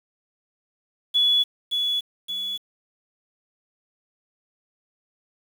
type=tone with echo; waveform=sine; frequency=3407 Hz; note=G#7; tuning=44 cents sharp; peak=-16 dBFS; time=1.14-1.44 s; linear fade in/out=20 ms; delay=570 ms; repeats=2; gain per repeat=-5 dB; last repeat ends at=2.58 s; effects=7-bit